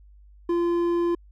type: tone with hard clipping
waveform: sine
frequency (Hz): 343.9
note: F4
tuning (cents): -27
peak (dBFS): -22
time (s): 0.49-1.15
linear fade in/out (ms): 5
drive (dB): 6
effects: added 50 Hz sine -48 dBFS peak until 1.31 s